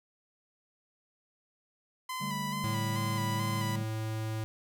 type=tone with vibrato; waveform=sawtooth; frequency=1007 Hz; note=B5; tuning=33 cents sharp; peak=-31 dBFS; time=2.09-3.76 s; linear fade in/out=5 ms; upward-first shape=square; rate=2.3 Hz; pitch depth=32 cents each way
type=chord; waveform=triangle; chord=D suspended fourth; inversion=none; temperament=equal with one note detuned; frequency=145.06 / 196 / 220 Hz; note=D3 / G3 / A3; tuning=-21 / 0 / 0 cents; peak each=-37 / -36 / -40 dBFS; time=2.2-3.84 s; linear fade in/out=20 ms
type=tone; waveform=square; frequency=110 Hz; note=A2; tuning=in tune; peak=-33 dBFS; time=2.64-4.44 s; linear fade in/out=0 ms
effects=none